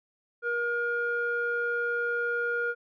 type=tone with low-pass filter; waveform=square; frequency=474.5 Hz; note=A#4; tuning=31 cents sharp; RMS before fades=-29 dBFS; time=0.42-2.75 s; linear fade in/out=50 ms; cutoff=1400 Hz; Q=5; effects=none